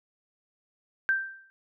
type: tone with exponential decay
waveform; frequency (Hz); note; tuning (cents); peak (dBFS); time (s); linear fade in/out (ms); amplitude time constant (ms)
sine; 1568; G6; 0; -19; 1.09-1.5; 0; 89
effects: none